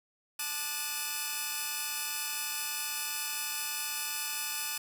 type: tone cluster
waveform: 5% pulse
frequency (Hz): 873 / 1192 / 1467 / 2566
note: A5 / D6 / F#6 / E7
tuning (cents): -14 / +25 / -15 / -47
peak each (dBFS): -28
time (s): 0.39-4.78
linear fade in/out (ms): 5
effects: 8-bit